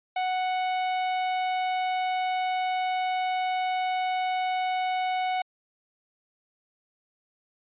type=tone; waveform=45% pulse; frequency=740 Hz; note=F#5; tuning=in tune; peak=-25 dBFS; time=0.16-5.42 s; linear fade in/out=5 ms; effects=resampled to 8000 Hz